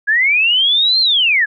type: linear two-way sweep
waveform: sine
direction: up then down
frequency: 1630 to 4241 to 1630 Hz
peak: -10 dBFS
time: 0.07-1.46 s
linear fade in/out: 20 ms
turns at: 1 s
effects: none